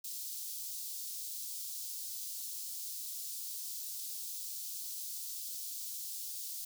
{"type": "high-pass noise", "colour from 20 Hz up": "white", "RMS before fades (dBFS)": -42, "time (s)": [0.04, 6.65], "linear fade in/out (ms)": 5, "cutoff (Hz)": 4200, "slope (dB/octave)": 24, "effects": []}